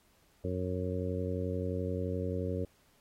harmonic tone, 91.5 Hz, F#2, 19 cents flat, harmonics 1 / 2 / 3 / 4 / 5 / 6, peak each -35 / -39 / -40 / -42 / -38 / -41 dBFS, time 0.44-2.65 s, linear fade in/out 5 ms, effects pink hiss -68 dBFS RMS until 3 s + AAC 48 kbps

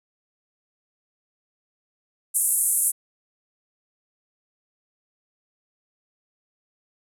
pink band-pass noise, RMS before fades -22 dBFS, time 2.34-2.92 s, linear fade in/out 20 ms, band 8500 to 12000 Hz, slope 48 dB/octave, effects none

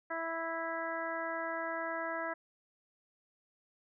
harmonic tone, 329.2 Hz, E4, 2 cents flat, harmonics 1 / 2 / 3 / 4 / 5 / 6, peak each -45 / -39 / -42 / -42 / -41 / -45 dBFS, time 0.1-2.34 s, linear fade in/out 10 ms, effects none

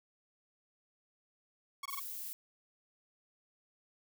sawtooth tone bursts, 1108.7 Hz, C#6, in tune, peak -35 dBFS, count 4, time 1.83-1.997 s, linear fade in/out 5 ms, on 26 ms, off 21 ms
violet noise, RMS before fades -43 dBFS, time 1.9-2.33 s, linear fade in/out 0 ms
effects none

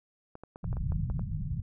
clicks, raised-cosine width 1 ms, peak -30 dBFS, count 9, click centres 0.354 / 0.436 / 0.559 / 0.643 / 0.729 / 0.769 / 0.921 / 1.1 / 1.194 s
white low-pass noise, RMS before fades -32 dBFS, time 0.63-1.62 s, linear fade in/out 10 ms, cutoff 170 Hz, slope 48 dB/octave
effects none

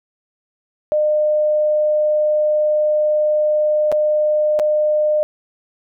sine tone with dropouts, 606 Hz, D#5, 46 cents flat, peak -13 dBFS, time 0.92-5.23 s, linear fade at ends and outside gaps 0 ms, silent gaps 3.917-3.924 / 4.591-4.597 s, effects none

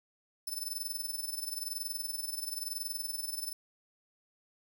10% pulse tone with amplitude modulation, 5280 Hz, E8, 2 cents sharp, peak -27 dBFS, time 0.47-3.53 s, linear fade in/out 5 ms, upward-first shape sine, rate 21 Hz, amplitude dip 75%, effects 10-bit

